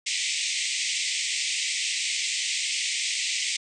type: band-pass noise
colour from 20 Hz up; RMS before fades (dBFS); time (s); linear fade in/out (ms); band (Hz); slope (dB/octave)
pink; -28; 0.06-3.57; 10; 2000 to 8600; 96
effects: none